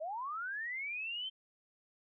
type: linear sweep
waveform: sine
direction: up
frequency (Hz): 587.3 to 3136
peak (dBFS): -37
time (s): 0-1.3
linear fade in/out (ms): 20
effects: none